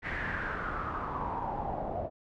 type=noise with low-pass filter sweep; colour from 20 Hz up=pink; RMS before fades=-35 dBFS; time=0.02-2.1 s; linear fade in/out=50 ms; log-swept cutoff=2000 to 630 Hz; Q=5.4; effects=none